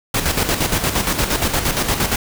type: noise with tremolo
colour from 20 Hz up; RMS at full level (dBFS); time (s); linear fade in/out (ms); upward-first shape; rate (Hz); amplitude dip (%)
pink; -17; 0.14-2.16; 5; square; 8.6; 55
effects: none